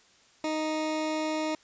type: tone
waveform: 20% pulse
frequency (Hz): 311.1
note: D#4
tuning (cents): 0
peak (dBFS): -23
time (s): 0.44-1.55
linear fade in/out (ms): 2
effects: white hiss -60 dBFS RMS until 1.63 s + resampled to 16000 Hz